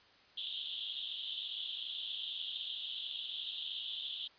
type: band-pass noise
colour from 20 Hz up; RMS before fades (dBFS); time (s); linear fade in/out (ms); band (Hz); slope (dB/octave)
white; -42; 0.37-4.28; 10; 3000 to 3700; 96
effects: white hiss -63 dBFS RMS until 4.38 s + resampled to 11025 Hz